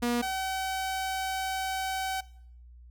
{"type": "tone pair in turn", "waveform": "sawtooth", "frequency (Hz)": [240, 762], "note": ["B3", "G5"], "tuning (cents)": [-49, -49], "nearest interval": "octave + minor sixth", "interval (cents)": 2000, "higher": "second", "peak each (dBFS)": [-22, -26], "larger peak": "first", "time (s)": [[0.02, 0.22], [0.22, 2.21]], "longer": "second", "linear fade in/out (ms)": 10, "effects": ["noise-tail reverb RT60 0.6 s tail -20 dB re dry", "added 60 Hz sine -48 dBFS peak until 2.9 s"]}